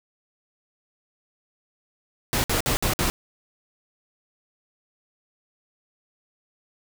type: noise bursts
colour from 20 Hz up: pink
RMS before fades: -23 dBFS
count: 5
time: 2.33-3.1 s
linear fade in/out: 0 ms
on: 110 ms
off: 55 ms
effects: none